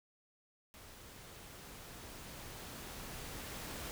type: noise with level ramp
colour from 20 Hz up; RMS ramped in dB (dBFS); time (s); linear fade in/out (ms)
pink; -55 to -44; 0.74-3.91; 0
effects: none